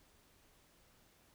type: silence
effects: pink hiss -68 dBFS RMS until 1.34 s